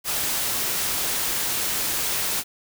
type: noise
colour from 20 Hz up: white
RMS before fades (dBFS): -25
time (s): 0.04-2.44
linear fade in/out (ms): 50
effects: none